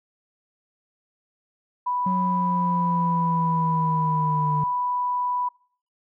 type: tone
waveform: sine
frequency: 987.8 Hz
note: B5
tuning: in tune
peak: -22 dBFS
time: 1.86-5.49 s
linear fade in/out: 10 ms
type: exponential sweep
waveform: triangle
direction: down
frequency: 185.1 to 149.4 Hz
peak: -21 dBFS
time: 2.06-4.64 s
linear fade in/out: 5 ms
effects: noise-tail reverb RT60 0.5 s tail -24 dB re dry